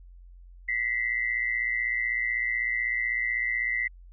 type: tone pair together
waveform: sine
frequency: 1949 / 2065 Hz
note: B6 / C7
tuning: -23 / -23 cents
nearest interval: minor second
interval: 100 cents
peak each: -28 dBFS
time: 0.68-3.88 s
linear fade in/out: 10 ms
effects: added 44 Hz sine -46 dBFS peak until 4.12 s